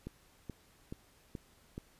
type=click train; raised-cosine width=3 ms; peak=-28 dBFS; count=5; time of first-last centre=0.07-1.779 s; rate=2.34 Hz; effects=pink hiss -65 dBFS RMS until 1.99 s + resampled to 32000 Hz